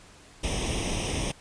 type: noise with comb filter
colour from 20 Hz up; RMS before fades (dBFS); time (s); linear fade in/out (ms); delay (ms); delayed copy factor
pink; -29; 0.43-1.32; 10; 0.34; +0.8
effects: pink hiss -52 dBFS RMS until 1.4 s + resampled to 22050 Hz